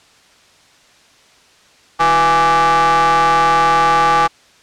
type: ring-modulated tone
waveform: 45% pulse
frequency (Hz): 170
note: F3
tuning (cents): -46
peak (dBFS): -7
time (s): 1.99-4.28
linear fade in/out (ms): 20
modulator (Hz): 1000
effects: white hiss -49 dBFS RMS until 4.62 s + low-pass 6000 Hz 12 dB/octave